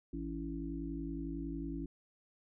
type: harmonic tone with a mistuned harmonic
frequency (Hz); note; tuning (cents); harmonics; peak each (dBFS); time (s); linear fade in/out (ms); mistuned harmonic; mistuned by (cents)
55; A1; 0; 1 / 3 / 5 / 6; -43 / -45 / -41 / -44; 0.13-1.86; 5; 5; +26
effects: none